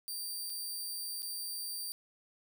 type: tone with dropouts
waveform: 15% pulse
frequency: 4682 Hz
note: D8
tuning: 6 cents flat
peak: -31 dBFS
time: 0.08-1.92 s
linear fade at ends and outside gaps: 0 ms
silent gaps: 0.497-0.501 / 1.221-1.229 s
effects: none